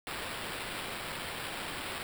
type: noise with sample-and-hold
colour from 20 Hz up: violet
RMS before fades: -39 dBFS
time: 0.07-2.03 s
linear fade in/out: 0 ms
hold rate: 6300 Hz
effects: none